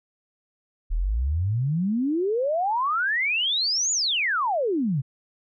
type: exponential two-way sweep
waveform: sine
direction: up then down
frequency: 36.51 to 7060 to 123.6 Hz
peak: -21 dBFS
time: 0.9-5.02 s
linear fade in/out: 20 ms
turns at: 3.92 s
effects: none